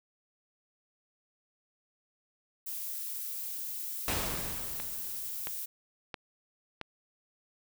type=noise; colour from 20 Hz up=violet; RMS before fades=-38 dBFS; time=2.66-5.66 s; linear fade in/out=10 ms
type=noise with exponential decay; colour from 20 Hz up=pink; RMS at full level=-30 dBFS; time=4.08-5.51 s; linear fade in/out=1 ms; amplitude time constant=310 ms
type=click train; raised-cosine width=0.3 ms; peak=-21 dBFS; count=4; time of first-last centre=4.8-6.813 s; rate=1.49 Hz
effects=none